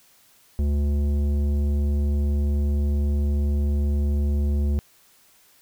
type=tone with tanh clipping; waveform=sine; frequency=72.2 Hz; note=D2; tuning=29 cents flat; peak=-21 dBFS; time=0.59-4.79 s; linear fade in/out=0 ms; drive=12 dB; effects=white hiss -57 dBFS RMS until 5.61 s